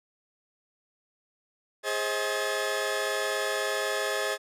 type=tone cluster; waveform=sawtooth; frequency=414.1 / 531 / 635 / 1718 Hz; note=G#4 / C5 / D#5 / A6; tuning=-5 / +25 / +35 / -42 cents; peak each=-29 dBFS; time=1.83-4.38 s; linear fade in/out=50 ms; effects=low-pass 12000 Hz 12 dB/octave